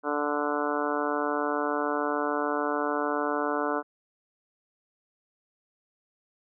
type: harmonic tone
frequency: 146.83 Hz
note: D3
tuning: in tune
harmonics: 2 / 3 / 4 / 5 / 6 / 7 / 8 / 9 / 10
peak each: -32 / -32 / -33 / -35 / -37 / -34 / -37 / -35 / -36 dBFS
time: 0.03-3.83 s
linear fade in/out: 50 ms
effects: none